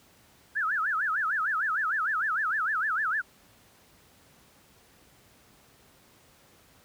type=tone with vibrato; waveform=sine; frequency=1492 Hz; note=F#6; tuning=14 cents sharp; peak=-25 dBFS; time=0.55-3.22 s; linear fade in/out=20 ms; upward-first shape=sine; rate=6.6 Hz; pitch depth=300 cents each way; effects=pink hiss -59 dBFS RMS until 6.84 s + high-pass 60 Hz 12 dB/octave